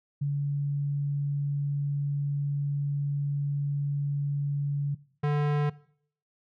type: tone pair in turn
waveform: sine / square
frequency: 142.7 / 146.97 Hz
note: D3 / D3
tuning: -49 / +2 cents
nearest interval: minor second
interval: 51 cents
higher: second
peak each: -25 / -24 dBFS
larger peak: second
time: 0.21-4.95 / 5.23-5.7 s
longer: first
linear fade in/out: 10 ms
effects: noise-tail reverb RT60 0.6 s tail -21 dB re dry + low-pass 2000 Hz 12 dB/octave